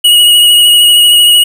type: tone with vibrato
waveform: square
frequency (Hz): 2900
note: F#7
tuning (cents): -35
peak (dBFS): -3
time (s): 0.04-1.44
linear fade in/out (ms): 10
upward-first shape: sine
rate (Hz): 13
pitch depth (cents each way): 22
effects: none